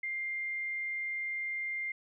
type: tone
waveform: sine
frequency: 2100 Hz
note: C7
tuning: 6 cents sharp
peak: -33 dBFS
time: 0.03-1.92 s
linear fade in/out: 5 ms
effects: none